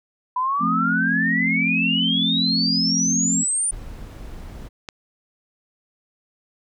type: exponential sweep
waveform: sine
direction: up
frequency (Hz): 987.8 to 9397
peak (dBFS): -19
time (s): 0.36-3.71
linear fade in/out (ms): 5
type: chord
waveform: sine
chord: F major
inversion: none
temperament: equal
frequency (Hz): 174.61 / 220 / 261.6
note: F3 / A3 / C4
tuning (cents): 0 / 0 / 0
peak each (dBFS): -25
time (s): 0.59-3.45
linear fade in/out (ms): 50
type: noise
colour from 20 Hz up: brown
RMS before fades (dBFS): -35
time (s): 3.71-4.69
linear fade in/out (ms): 20
type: click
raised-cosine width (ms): 0.2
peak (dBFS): -15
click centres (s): 4.888
effects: none